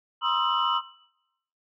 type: tone cluster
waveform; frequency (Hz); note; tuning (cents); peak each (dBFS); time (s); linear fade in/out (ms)
sine; 958 / 1052 / 1257 / 1338 / 2964; A#5 / C6 / D#6 / E6 / F#7; +47 / +9 / +17 / +25 / +2; -28; 0.21-0.82; 50
effects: noise-tail reverb RT60 0.8 s tail -17 dB re dry + tanh soft clip ceiling -12 dBFS